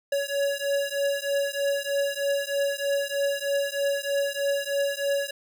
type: beating tone pair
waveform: square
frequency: 560 / 563.2 Hz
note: C#5 / C#5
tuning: +18 / +27 cents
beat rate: 3.2 Hz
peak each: -28 dBFS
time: 0.12-5.31 s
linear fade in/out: 5 ms
effects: none